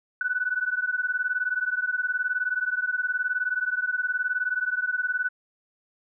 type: beating tone pair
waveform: sine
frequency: 1480 / 1499 Hz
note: F#6 / F#6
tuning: 0 / +22 cents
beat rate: 19 Hz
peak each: -27 dBFS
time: 0.21-5.29 s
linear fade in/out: 2 ms
effects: none